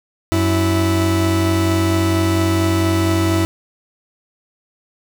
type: tone pair together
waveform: 40% pulse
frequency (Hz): 93.1 / 328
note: F#2 / E4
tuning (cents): +11 / -9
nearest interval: octave + minor seventh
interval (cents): 2180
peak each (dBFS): -16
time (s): 0.32-3.45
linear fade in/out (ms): 0
effects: none